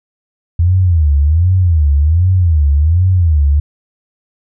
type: tone with vibrato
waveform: sine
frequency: 81.4 Hz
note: E2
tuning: 21 cents flat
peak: -7 dBFS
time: 0.59-3.6 s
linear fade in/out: 5 ms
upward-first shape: sine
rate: 1.3 Hz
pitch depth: 240 cents each way
effects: none